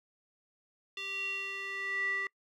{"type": "tone with band-pass filter sweep", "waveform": "square", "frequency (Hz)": 392, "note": "G4", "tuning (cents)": 0, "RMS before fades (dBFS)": -36, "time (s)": [0.97, 2.27], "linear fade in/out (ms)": 2, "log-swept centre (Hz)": [3100, 1800], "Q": 8, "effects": ["noise-tail reverb RT60 0.1 s tail -24 dB re dry"]}